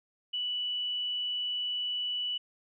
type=tone; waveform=sine; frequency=2960 Hz; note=F#7; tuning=in tune; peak=-30 dBFS; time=0.33-2.38 s; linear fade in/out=10 ms; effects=none